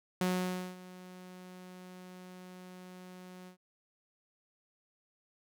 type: tone with ADSR envelope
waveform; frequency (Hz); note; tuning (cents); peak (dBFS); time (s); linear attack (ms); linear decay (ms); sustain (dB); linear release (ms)
sawtooth; 182.7; F#3; -22; -24; 0.21-3.57; 3; 540; -20; 98
effects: none